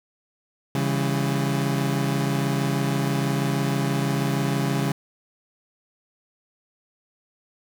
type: chord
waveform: 30% pulse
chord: C# diminished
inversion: none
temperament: equal with one note detuned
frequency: 138.59 / 164.81 / 199.65 Hz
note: C#3 / E3 / G3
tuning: 0 / 0 / +32 cents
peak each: -21 / -26 / -25 dBFS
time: 0.75-4.92 s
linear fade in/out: 2 ms
effects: none